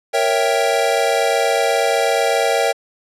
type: chord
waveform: square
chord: A# diminished seventh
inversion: none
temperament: equal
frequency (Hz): 466.2 / 554.4 / 659.3 / 784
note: A#4 / C#5 / E5 / G5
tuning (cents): 0 / 0 / 0 / 0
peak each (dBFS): -21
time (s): 0.13-2.73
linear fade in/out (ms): 20
effects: low-pass 11000 Hz 12 dB/octave